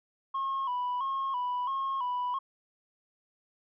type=tone with vibrato; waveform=sine; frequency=1033 Hz; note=C6; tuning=22 cents flat; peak=-27 dBFS; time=0.34-2.39 s; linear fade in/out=10 ms; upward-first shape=square; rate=1.5 Hz; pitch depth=79 cents each way; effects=tanh soft clip ceiling -27 dBFS